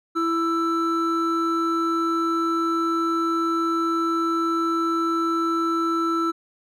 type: tone pair together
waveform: triangle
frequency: 331.8 / 1327 Hz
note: E4 / E6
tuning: +11 / +11 cents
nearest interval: 2 octaves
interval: 2400 cents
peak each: -21 dBFS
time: 0.15-6.32 s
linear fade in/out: 20 ms
effects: none